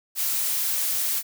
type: noise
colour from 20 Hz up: blue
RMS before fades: -25 dBFS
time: 0.15-1.23 s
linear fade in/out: 50 ms
effects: none